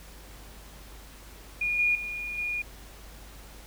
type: tone with level steps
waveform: sine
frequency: 2436 Hz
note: D#7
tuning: 37 cents flat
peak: -25 / -21 / -32 / -28 dBFS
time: 1.61-2.62 s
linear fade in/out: 5 ms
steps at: 1.79 / 1.95 / 2.38 s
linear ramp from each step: 2 ms
effects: added 50 Hz sine -47 dBFS peak until 3.66 s + pink hiss -50 dBFS RMS until 3.66 s